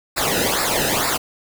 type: noise with flanger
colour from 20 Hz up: pink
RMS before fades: -20 dBFS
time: 0.16-1.18 s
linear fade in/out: 20 ms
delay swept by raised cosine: 0.32 to 0.92 ms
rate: 2.2 Hz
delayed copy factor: -0.8
effects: none